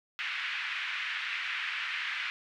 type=band-pass noise; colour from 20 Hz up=white; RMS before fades=-35 dBFS; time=0.19-2.3 s; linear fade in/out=0 ms; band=1500 to 2700 Hz; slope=24 dB/octave; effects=none